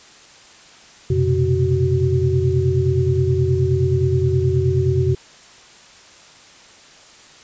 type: tone cluster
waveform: sine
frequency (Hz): 89.8 / 123.8 / 133.3 / 375.6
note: F2 / B2 / C3 / F#4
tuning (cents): +49 / +5 / +33 / +26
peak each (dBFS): -20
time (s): 1.1-5.15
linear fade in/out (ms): 5
effects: white hiss -45 dBFS RMS until 7.43 s + resampled to 16000 Hz